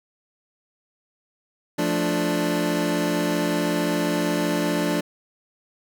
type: chord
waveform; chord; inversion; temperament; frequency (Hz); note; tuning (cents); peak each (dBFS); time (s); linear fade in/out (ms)
25% pulse; D minor; first; equal; 174.61 / 220 / 293.7; F3 / A3 / D4; 0 / 0 / 0; -22 / -25 / -20; 1.78-5.01; 10
effects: none